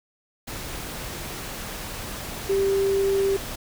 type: tone in noise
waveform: sine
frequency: 392 Hz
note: G4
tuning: in tune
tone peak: -19 dBFS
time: 2.49-3.37 s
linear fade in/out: 10 ms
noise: pink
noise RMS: -34 dBFS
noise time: 0.47-3.56 s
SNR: +12 dB
effects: none